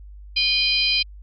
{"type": "harmonic tone with a mistuned harmonic", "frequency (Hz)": 815, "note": "G#5", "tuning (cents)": -33, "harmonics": [3, 4, 5, 6], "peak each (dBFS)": [-23, -23, -23, -23], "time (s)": [0.36, 1.03], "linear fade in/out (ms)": 10, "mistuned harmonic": 4, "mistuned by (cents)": -70, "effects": ["added 50 Hz sine -38 dBFS peak until 1.22 s", "Opus 48 kbps"]}